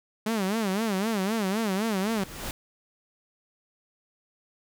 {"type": "tone with vibrato", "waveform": "sawtooth", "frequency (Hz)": 206.8, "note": "G#3", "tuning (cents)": -7, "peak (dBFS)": -21, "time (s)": [0.26, 2.24], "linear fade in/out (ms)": 5, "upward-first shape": "sine", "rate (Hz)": 3.9, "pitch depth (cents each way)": 180}
{"type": "noise with exponential growth", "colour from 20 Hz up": "pink", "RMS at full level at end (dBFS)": -32, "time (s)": [1.72, 2.51], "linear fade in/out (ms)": 1, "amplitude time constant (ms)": 170}
{"effects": []}